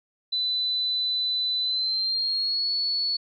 sine tone with pitch glide, 4000 to 4413 Hz, B7 to C#8, +21 to -9 cents, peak -23 dBFS, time 0.32-3.17 s, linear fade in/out 10 ms, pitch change +170 cents, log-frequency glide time 1.61-2.73 s, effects none

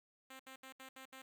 5% pulse tone bursts, 263.7 Hz, C4, 14 cents sharp, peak -40 dBFS, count 6, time 0.3-1.22 s, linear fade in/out 5 ms, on 95 ms, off 70 ms, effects none

